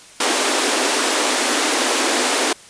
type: high-pass noise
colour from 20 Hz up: pink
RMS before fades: -18 dBFS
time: 0.2-2.53 s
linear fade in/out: 5 ms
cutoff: 250 Hz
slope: 96 dB/octave
effects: white hiss -43 dBFS RMS until 2.69 s + resampled to 22050 Hz